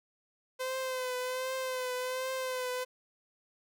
sawtooth tone with vibrato, 512 Hz, C5, 38 cents flat, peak -29 dBFS, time 0.59-2.85 s, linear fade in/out 20 ms, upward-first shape triangle, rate 1.3 Hz, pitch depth 42 cents each way, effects none

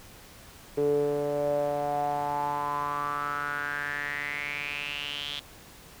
sawtooth tone with band-pass filter sweep, 145.1 Hz, D3, 21 cents flat, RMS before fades -30 dBFS, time 0.77-5.4 s, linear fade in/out 10 ms, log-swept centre 410 to 3400 Hz, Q 6.9, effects pink hiss -50 dBFS RMS until 6 s

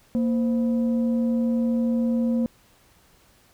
sine tone pair together, 233.1 / 518.5 Hz, A#3 / C5, 0 / -16 cents, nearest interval octave + major second, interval 1384 cents, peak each -19 / -29 dBFS, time 0.15-2.46 s, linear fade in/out 0 ms, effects tanh soft clip ceiling -15 dBFS + pink hiss -58 dBFS RMS until 3.53 s

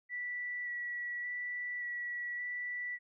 sine tone with vibrato, 1951 Hz, B6, 22 cents flat, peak -36 dBFS, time 0.09-2.99 s, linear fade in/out 50 ms, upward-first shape square, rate 0.87 Hz, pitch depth 11 cents each way, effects none

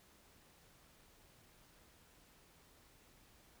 silence, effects pink hiss -66 dBFS RMS until 3.6 s

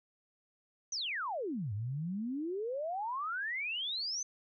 sine exponential two-way sweep, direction down then up, 6300 to 97.8 to 6300 Hz, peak -34 dBFS, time 0.92-4.23 s, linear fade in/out 5 ms, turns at 1.73 s, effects none

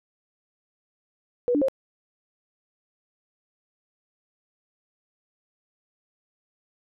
sine tone with pitch steps, 487.6 / 291.5 / 535 Hz, B4 / D4 / C5, -22 / -13 / +38 cents, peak -19 dBFS, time 1.48-1.684 s, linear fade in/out 0 ms, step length 68 ms, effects none

